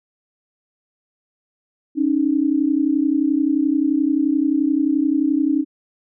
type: tone pair together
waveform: sine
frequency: 276.3 / 307.8 Hz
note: C#4 / D#4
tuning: -6 / -19 cents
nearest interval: major second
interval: 187 cents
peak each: -18 dBFS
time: 1.95-5.65 s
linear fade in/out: 50 ms
effects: none